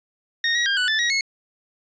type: tone with pitch steps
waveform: 25% pulse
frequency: 1854 / 1904 / 1603 / 1485 / 1755 / 1900 / 2179 Hz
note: A#6 / A#6 / G6 / F#6 / A6 / A#6 / C#7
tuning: -10 / +36 / +38 / +6 / -5 / +33 / -30 cents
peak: -15 dBFS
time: 0.44-1.21 s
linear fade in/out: 2 ms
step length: 110 ms
effects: resampled to 16000 Hz